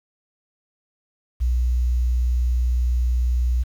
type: tone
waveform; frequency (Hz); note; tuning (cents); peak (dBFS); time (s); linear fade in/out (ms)
sine; 61; B1; -21; -17; 1.4-3.64; 20
effects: 8-bit